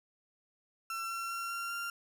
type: tone with pitch steps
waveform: 35% pulse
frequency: 1349 / 1358.4 / 1367.8 / 1377.3 / 1386.9 Hz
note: E6 / F6 / F6 / F6 / F6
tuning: +40 / -48 / -36 / -24 / -12 cents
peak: -34 dBFS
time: 0.9-1.9 s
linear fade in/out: 2 ms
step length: 200 ms
effects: none

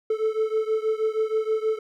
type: beating tone pair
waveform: triangle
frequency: 435.7 / 442 Hz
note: A4 / A4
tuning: -17 / +8 cents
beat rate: 6.3 Hz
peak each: -22 / -24 dBFS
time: 0.1-1.79 s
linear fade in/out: 5 ms
effects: none

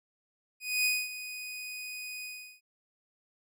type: tone with ADSR envelope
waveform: sawtooth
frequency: 2489 Hz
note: D#7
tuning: in tune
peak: -21 dBFS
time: 0.6-2.61 s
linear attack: 250 ms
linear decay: 230 ms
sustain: -14 dB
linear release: 370 ms
effects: none

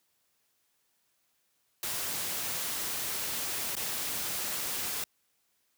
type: noise with dropouts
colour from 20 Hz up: white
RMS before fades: -34 dBFS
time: 1.83-5.04 s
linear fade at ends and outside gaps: 2 ms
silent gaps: 3.753-3.766 s
effects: white hiss -74 dBFS RMS until 5.77 s + high-pass 60 Hz 12 dB/octave

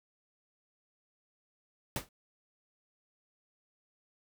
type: noise with exponential decay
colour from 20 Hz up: pink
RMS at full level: -31 dBFS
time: 1.96-2.09 s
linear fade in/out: 2 ms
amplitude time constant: 27 ms
effects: none

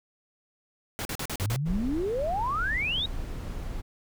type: noise bursts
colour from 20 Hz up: pink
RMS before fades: -33 dBFS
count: 6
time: 0.99-1.561 s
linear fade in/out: 0 ms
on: 61 ms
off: 41 ms
type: exponential sweep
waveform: sine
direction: up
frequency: 89 to 3871 Hz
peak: -26 dBFS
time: 1.4-3.06 s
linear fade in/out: 5 ms
type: noise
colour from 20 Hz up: brown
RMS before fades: -34 dBFS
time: 1.65-3.82 s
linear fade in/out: 20 ms
effects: none

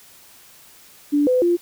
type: tone with pitch steps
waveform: sine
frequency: 291.1 / 505 / 347.5 Hz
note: D4 / B4 / F4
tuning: -15 / +39 / -9 cents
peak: -14 dBFS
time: 1.12-1.57 s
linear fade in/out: 20 ms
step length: 150 ms
effects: white hiss -48 dBFS RMS until 1.61 s

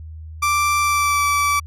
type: tone with pitch glide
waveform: 30% pulse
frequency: 1174.7 to 1155.9 Hz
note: D6 to D6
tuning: 0 to -28 cents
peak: -13 dBFS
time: 0.42-1.6 s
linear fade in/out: 10 ms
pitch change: -28 cents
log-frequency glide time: 0.8-1.25 s
effects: added 79 Hz sine -32 dBFS peak until 1.66 s + resampled to 32000 Hz

